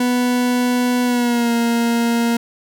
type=tone with pitch glide; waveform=40% pulse; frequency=246.9 to 233.9 Hz; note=B3 to A#3; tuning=0 to +6 cents; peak=-14 dBFS; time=0-2.37 s; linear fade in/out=5 ms; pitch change=-94 cents; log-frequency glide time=1.04-1.52 s; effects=none